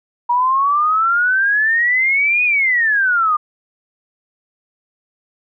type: exponential two-way sweep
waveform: sine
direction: up then down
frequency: 953 to 2500 to 1193 Hz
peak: -12 dBFS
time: 0.29-3.37 s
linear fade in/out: 10 ms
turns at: 2.44 s
effects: none